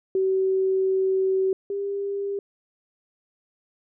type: tone pair in turn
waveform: sine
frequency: 380.6 / 399.4 Hz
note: F#4 / G4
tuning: +49 / +32 cents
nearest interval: minor second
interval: 83 cents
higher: second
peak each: -19 / -25 dBFS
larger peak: first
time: 0.15-1.53 / 1.7-2.39 s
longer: first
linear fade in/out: 2 ms
effects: none